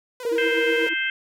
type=tone with vibrato; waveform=sawtooth; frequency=487.6 Hz; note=B4; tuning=22 cents flat; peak=-29 dBFS; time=0.2-0.89 s; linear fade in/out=2 ms; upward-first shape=square; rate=16 Hz; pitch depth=57 cents each way
type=tone; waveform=sine; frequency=468.7 Hz; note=A#4; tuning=9 cents sharp; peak=-21 dBFS; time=0.25-0.87 s; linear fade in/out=2 ms
type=tone with tremolo; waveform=triangle; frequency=329.6 Hz; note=E4; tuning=in tune; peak=-22 dBFS; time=0.31-0.94 s; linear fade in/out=10 ms; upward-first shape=triangle; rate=8.2 Hz; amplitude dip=100%
type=harmonic tone; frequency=523.3 Hz; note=C5; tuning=in tune; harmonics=3 / 4 / 5 / 6; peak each=-25 / -27 / -29 / -31 dBFS; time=0.38-1.1 s; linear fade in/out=2 ms
effects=none